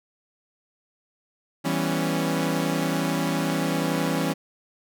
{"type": "chord", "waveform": "sawtooth", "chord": "C# half-diminished seventh", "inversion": "first", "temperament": "equal", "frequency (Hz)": [164.81, 196, 246.9, 277.2], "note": ["E3", "G3", "B3", "C#4"], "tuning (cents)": [0, 0, 0, 0], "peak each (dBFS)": [-23, -26, -28, -23], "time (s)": [1.64, 4.34], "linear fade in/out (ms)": 20, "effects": []}